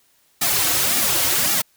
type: noise with flanger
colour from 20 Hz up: white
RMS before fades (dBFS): -19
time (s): 0.41-1.62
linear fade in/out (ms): 10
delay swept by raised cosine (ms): 1.9 to 5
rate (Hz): 1.8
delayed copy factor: -1
effects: white hiss -60 dBFS RMS until 1.76 s